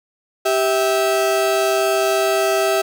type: tone pair together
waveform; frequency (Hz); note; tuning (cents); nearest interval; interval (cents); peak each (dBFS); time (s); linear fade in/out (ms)
35% pulse; 390.8 / 651.6; G4 / E5; -5 / -20; major sixth; 885; -17 / -16; 0.45-2.82; 10
effects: none